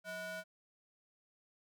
square ring-modulated tone, 410.3 Hz, G#4, 21 cents flat, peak -39 dBFS, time 0.04-0.44 s, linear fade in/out 50 ms, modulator 1050 Hz, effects none

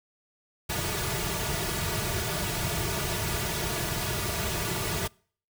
pink noise with comb filter, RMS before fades -30 dBFS, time 0.69-5.08 s, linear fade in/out 10 ms, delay 3.8 ms, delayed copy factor -0.9, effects noise-tail reverb RT60 0.5 s tail -26 dB re dry

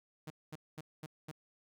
sawtooth tone bursts, 155.1 Hz, D#3, 5 cents flat, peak -39 dBFS, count 5, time 0.27-1.315 s, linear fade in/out 5 ms, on 33 ms, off 220 ms, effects none

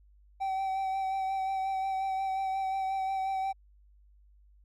triangle tone with vibrato, 769 Hz, G5, 33 cents flat, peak -27 dBFS, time 0.4-3.53 s, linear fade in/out 20 ms, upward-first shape sine, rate 5.6 Hz, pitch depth 20 cents each way, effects added 50 Hz sine -57 dBFS peak until 4.64 s

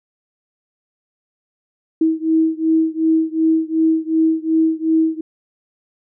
sine beating tone pair, 320 / 322.7 Hz, D#4 / E4, +49 / -37 cents, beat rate 2.7 Hz, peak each -16 / -17 dBFS, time 2.01-5.21 s, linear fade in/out 5 ms, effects none

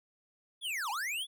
square linear two-way sweep, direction down then up, 3520 to 784 to 3520 Hz, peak -34 dBFS, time 0.61-1.27 s, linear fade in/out 50 ms, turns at 0.9 s, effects none

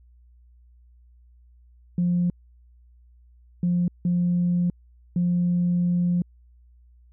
sine tone bursts at uneven times, 175.9 Hz, F3, 13 cents sharp, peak -18 dBFS, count 4, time 1.98-2.3 / 3.63-3.88 / 4.05-4.7 / 5.16-6.22 s, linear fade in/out 2 ms, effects tanh soft clip ceiling -15 dBFS + added 60 Hz sine -51 dBFS peak until 7.12 s

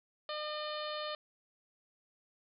harmonic tone, 605 Hz, D#5, 49 cents flat, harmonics 1 / 2 / 3 / 4 / 5 / 6 / 7 / 8, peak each -40 / -42 / -48 / -52 / -47 / -47 / -47 / -56 dBFS, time 0.29-1.15 s, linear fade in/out 2 ms, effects none

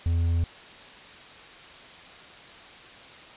triangle tone, 84.3 Hz, E2, 39 cents sharp, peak -19 dBFS, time 0.06-0.44 s, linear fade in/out 0 ms, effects white hiss -46 dBFS RMS until 3.36 s + resampled to 8000 Hz

